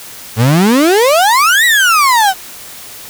35% pulse exponential two-way sweep, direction up then down, 105.4 to 1975.5 to 731 Hz, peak -5 dBFS, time 0.36-2.34 s, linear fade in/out 50 ms, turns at 1.65 s, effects white hiss -31 dBFS RMS until 3.09 s

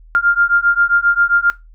sine beating tone pair, 1396.9 / 1404.4 Hz, F6 / F6, 0 / +9 cents, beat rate 7.5 Hz, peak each -14 dBFS, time 0.15-1.5 s, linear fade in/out 0 ms, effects noise-tail reverb RT60 0.2 s tail -19 dB re dry + added 40 Hz sine -39 dBFS peak until 1.74 s

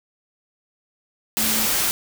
sine tone in noise, 220 Hz, A3, in tune, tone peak -29 dBFS, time 1.38-1.66 s, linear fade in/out 0 ms, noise white, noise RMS -21 dBFS, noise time 1.37-1.91 s, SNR -11 dB, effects none

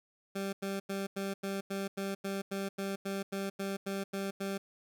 20% pulse tone bursts, 196 Hz, G3, in tune, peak -29 dBFS, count 16, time 0.35-4.58 s, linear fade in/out 10 ms, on 180 ms, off 90 ms, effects none

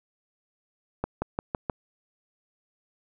accelerating click train, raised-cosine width 1 ms, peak -13 dBFS, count 5, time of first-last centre 1.04-1.698 s, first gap 180 ms, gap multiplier 0.94, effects none

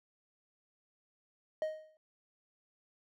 triangle tone with exponential decay, 624 Hz, D#5, 5 cents sharp, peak -27 dBFS, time 1.62-1.97 s, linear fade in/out 1 ms, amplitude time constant 76 ms, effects none

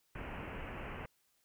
pink low-pass noise, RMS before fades -44 dBFS, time 0.15-1.06 s, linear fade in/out 5 ms, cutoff 2900 Hz, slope 96 dB/octave, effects white hiss -75 dBFS RMS until 1.44 s

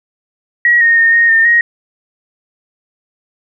sine tone with pitch steps, 1910 / 1851 / 1835 / 1859 / 1814 / 1879 Hz, A#6 / A#6 / A#6 / A#6 / A#6 / A#6, +42 / -13 / -28 / -5 / -48 / +13 cents, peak -6 dBFS, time 0.65-1.61 s, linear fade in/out 2 ms, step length 160 ms, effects none

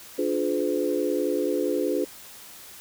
sine chord, D diminished seventh, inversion none, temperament just, 293.7 / 352.4 / 422.9 / 507.5 Hz, D4 / F4 / Ab4 / Cb5, 0 / +16 / +31 / +47 cents, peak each -28 dBFS, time 0.18-2.05 s, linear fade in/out 10 ms, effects white hiss -45 dBFS RMS until 2.8 s

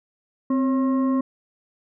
sine tone with frequency modulation, 261.6 Hz, C4, in tune, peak -18 dBFS, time 0.5-1.21 s, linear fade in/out 5 ms, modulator 811 Hz, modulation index 0.47, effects none

